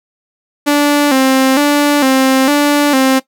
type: tone with vibrato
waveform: sawtooth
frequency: 277.2 Hz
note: C#4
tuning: in tune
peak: -4 dBFS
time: 0.66-3.2 s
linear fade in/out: 20 ms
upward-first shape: square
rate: 1.1 Hz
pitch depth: 83 cents each way
effects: noise-tail reverb RT60 0.1 s tail -17 dB re dry